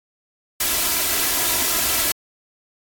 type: noise with comb filter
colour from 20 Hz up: white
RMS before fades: -20 dBFS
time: 0.6-2.12 s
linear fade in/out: 5 ms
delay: 3 ms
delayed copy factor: +0.6
effects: AAC 64 kbps